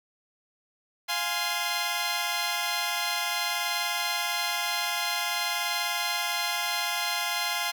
10% pulse chord, F minor, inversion none, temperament equal with one note detuned, 698.5 / 830.6 / 1037.5 Hz, F5 / Ab5 / C6, 0 / 0 / -15 cents, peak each -23 dBFS, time 1.08-7.72 s, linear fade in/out 20 ms, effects none

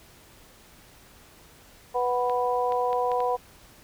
harmonic tone, 246.9 Hz, B3, in tune, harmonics 2 / 3 / 4, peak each -26 / -27 / -28 dBFS, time 1.94-3.37 s, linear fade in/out 20 ms
clicks, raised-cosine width 0.3 ms, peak -23 dBFS, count 5, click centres 2.297 / 2.722 / 2.93 / 3.117 / 3.204 s
effects pink hiss -53 dBFS RMS until 3.83 s

